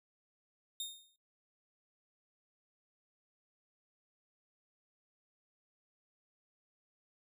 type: tone with exponential decay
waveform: sawtooth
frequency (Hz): 3677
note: A#7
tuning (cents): -24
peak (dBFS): -33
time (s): 0.8-1.16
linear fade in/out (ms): 2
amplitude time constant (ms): 78
effects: noise-tail reverb RT60 0.3 s tail -21 dB re dry